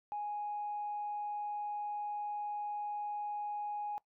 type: tone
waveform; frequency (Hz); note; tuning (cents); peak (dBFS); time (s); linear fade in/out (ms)
sine; 830.6; G#5; 0; -35; 0.12-3.98; 0
effects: noise-tail reverb RT60 0.1 s tail -21 dB re dry + tanh soft clip ceiling -31 dBFS